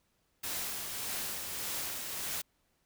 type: noise with tremolo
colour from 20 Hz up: white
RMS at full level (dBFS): -36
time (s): 0.43-2.42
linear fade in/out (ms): 10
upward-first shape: triangle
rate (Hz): 1.7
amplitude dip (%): 40
effects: pink hiss -75 dBFS RMS until 2.85 s